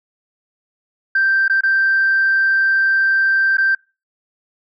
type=tone with dropouts; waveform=sine; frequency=1568 Hz; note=G6; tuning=in tune; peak=-11 dBFS; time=1.15-3.75 s; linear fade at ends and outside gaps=5 ms; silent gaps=1.481-1.497 / 1.609-1.634 / 3.571-3.581 s; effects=noise-tail reverb RT60 0.3 s tail -25 dB re dry + tanh soft clip ceiling -8 dBFS